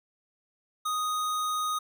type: tone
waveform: square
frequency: 1244.5 Hz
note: D#6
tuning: in tune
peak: -28 dBFS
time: 0.85-1.79 s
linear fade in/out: 10 ms
effects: none